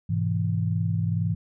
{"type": "chord", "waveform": "sine", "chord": "E major", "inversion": "first", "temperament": "equal with one note detuned", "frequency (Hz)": [103.83, 125.99, 164.81], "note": ["G#2", "B2", "E3"], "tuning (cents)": [0, 35, 0], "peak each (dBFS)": [-25, -31, -26], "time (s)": [0.09, 1.35], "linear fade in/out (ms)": 10, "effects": []}